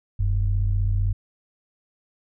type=tone pair together; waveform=sine; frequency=41.86 / 97.5 Hz; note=E1 / G2; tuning=+27 / -9 cents; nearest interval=octave + minor third; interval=1464 cents; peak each=-21 dBFS; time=0.19-1.13 s; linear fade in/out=10 ms; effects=tanh soft clip ceiling -11 dBFS